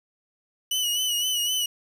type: tone with vibrato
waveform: sawtooth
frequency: 2954 Hz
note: F#7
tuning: 3 cents flat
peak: -20 dBFS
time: 0.71-1.66 s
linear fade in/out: 5 ms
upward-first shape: sine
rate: 3.9 Hz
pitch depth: 51 cents each way
effects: 8-bit